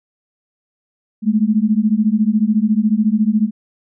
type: beating tone pair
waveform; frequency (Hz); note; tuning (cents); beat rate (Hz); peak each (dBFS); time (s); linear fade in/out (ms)
sine; 207.7 / 221.7; G#3 / A3; 0 / +13; 14; -15; 1.22-3.51; 50
effects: none